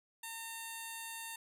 5% pulse tone with notch filter, 910 Hz, A#5, 42 cents flat, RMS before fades -45 dBFS, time 0.23-1.36 s, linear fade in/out 5 ms, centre 5400 Hz, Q 1.5, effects none

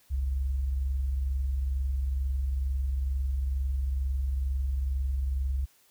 sine tone pair together, 44.7 / 66.9 Hz, F1 / C2, +41 / +39 cents, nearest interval perfect fifth, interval 698 cents, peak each -38 / -26 dBFS, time 0.1-5.66 s, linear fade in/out 20 ms, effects white hiss -63 dBFS RMS until 5.9 s

